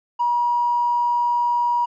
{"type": "tone", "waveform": "triangle", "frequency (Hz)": 960, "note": "B5", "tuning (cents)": -49, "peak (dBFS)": -13, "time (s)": [0.19, 1.86], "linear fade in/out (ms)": 20, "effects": ["tanh soft clip ceiling -15 dBFS", "resampled to 16000 Hz"]}